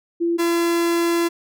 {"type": "tone pair in turn", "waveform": ["sine", "45% pulse"], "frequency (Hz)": [339.7, 339.7], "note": ["F4", "F4"], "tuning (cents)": [-48, -48], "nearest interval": "unison", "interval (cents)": 0, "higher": "neither", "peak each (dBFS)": -17, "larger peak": "neither", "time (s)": [[0.2, 0.38], [0.38, 1.29]], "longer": "second", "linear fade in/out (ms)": 20, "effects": []}